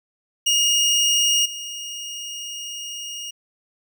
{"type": "tone with level steps", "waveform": "25% pulse", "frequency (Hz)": 2856, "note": "F7", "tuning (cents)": 38, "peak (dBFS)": [-12, -26], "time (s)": [0.46, 3.31], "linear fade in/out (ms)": 10, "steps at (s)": 1.45, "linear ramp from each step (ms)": 10, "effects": []}